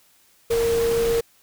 sine tone in noise, 463.1 Hz, A#4, 11 cents flat, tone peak -18 dBFS, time 0.5-1.21 s, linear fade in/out 10 ms, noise pink, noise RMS -30 dBFS, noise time 0.5-1.21 s, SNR +9 dB, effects white hiss -58 dBFS RMS until 1.42 s

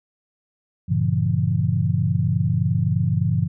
sine chord, G diminished seventh, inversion none, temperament just, 98 / 117.6 / 141.12 / 169.34 Hz, G2 / Bb2 / Db3 / Fb3, 0 / +16 / +31 / +47 cents, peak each -23 dBFS, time 0.88-3.48 s, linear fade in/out 20 ms, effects none

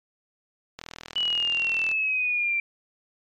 click train, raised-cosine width 0.2 ms, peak -19 dBFS, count 47, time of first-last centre 0.79-1.915 s, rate 40.9 Hz
sine exponential sweep, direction down, 2960 to 2349 Hz, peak -22 dBFS, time 1.16-2.6 s, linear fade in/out 2 ms
effects MP3 96 kbps

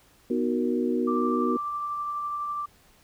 sine chord, B major seventh, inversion none, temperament equal, 246.9 / 311.1 / 370 / 466.2 Hz, B3 / D#4 / F#4 / A#4, 0 / 0 / 0 / 0 cents, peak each -26 / -31 / -28 / -31 dBFS, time 0.3-1.57 s, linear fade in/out 5 ms
sine tone with tremolo, 1174.7 Hz, D6, in tune, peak -27 dBFS, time 1.07-2.66 s, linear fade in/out 10 ms, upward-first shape triangle, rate 12 Hz, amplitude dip 25%
effects pink hiss -59 dBFS RMS until 3.03 s

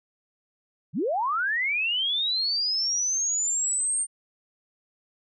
sine linear sweep, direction up, 115.7 to 8830 Hz, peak -23 dBFS, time 0.93-4.07 s, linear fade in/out 50 ms, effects none

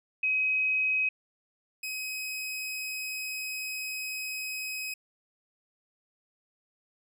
sine / sawtooth tone pair in turn, 2534 / 2534 Hz, D#7 / D#7, +31 / +31 cents, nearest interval unison, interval 0 cents, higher neither, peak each -24 / -30 dBFS, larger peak first, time 0.23-1.09 / 1.83-4.94 s, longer second, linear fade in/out 5 ms, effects none

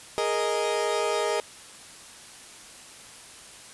30% pulse chord, Ab suspended second, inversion none, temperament equal, 415.3 / 466.2 / 622.3 Hz, Ab4 / Bb4 / Eb5, 0 / 0 / 0 cents, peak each -26 dBFS, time 0.18-1.4 s, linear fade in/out 0 ms, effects white hiss -46 dBFS RMS until 3.73 s + resampled to 24000 Hz

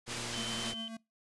white low-pass noise, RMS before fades -40 dBFS, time 0.06-0.75 s, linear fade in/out 50 ms, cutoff 6200 Hz, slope 12 dB/octave
click train, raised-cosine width 2 ms, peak -35 dBFS, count 78, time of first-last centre 0.08-0.733 s, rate 118 Hz
sine tone, 3073 Hz, G7, 35 cents flat, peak -39 dBFS, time 0.34-0.88 s, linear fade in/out 0 ms
square tone with tremolo, 225.4 Hz, A3, 42 cents sharp, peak -40 dBFS, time 0.37-0.97 s, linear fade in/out 5 ms, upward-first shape triangle, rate 7.4 Hz, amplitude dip 60%
effects noise-tail reverb RT60 0.2 s tail -22 dB re dry + resampled to 24000 Hz

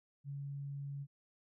sine tone, 140.7 Hz, C#3, 26 cents sharp, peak -40 dBFS, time 0.24-1.07 s, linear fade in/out 50 ms, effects none

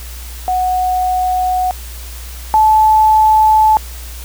sine tone pair in turn, 736 / 867.5 Hz, F#5 / A5, -9 / -25 cents, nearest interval minor third, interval 284 cents, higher second, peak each -12 / -6 dBFS, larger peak second, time 0.48-1.71 / 2.54-3.77 s, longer neither, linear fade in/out 0 ms, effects added 60 Hz sine -27 dBFS peak until 4.24 s + white hiss -34 dBFS RMS until 4.24 s

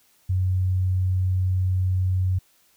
sine tone, 92.7 Hz, F#2, 4 cents sharp, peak -19 dBFS, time 0.29-2.39 s, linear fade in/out 10 ms, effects white hiss -61 dBFS RMS until 2.76 s

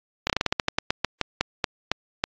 slowing click train, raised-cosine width 0.2 ms, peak -3 dBFS, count 17, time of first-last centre 0.27-2.239 s, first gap 27 ms, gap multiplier 1.18, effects low-pass 5000 Hz 12 dB/octave + AAC 32 kbps

